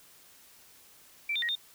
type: tone with pitch steps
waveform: sine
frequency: 2337 / 3603 / 1887 / 3642 Hz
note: D7 / A7 / A#6 / A#7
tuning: -9 / +40 / +21 / -41 cents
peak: -28 dBFS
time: 1.29-1.554 s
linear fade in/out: 5 ms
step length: 66 ms
effects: white hiss -57 dBFS RMS until 1.74 s